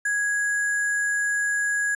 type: tone with sample-and-hold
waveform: sine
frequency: 1661.2 Hz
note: G#6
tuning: in tune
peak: -21 dBFS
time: 0.05-1.95 s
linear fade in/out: 5 ms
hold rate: 8820 Hz
effects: resampled to 24000 Hz